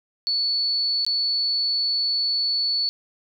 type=tone with dropouts; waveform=sine; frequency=4440 Hz; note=C#8; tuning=2 cents sharp; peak=-20 dBFS; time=0.27-2.89 s; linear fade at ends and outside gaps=0 ms; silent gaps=1.049-1.065 s; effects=none